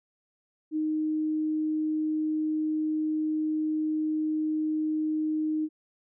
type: tone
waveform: sine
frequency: 310 Hz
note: D#4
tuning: 6 cents flat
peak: -25 dBFS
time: 0.71-5.69 s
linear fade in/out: 50 ms
effects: none